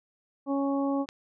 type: harmonic tone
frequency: 277.2 Hz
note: C#4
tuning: in tune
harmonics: 1 / 2 / 3 / 4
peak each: -26 / -32 / -36 / -38 dBFS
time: 0.46-1.06 s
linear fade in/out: 50 ms
type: click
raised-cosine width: 0.2 ms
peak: -22 dBFS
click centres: 1.089 s
effects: none